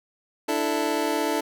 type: chord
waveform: 25% pulse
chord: D suspended second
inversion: none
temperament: just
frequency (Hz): 293.7 / 330.4 / 440.5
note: D4 / E4 / A4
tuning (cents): 0 / +4 / +2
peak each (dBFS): -24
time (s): 0.48-1.41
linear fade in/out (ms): 10
effects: none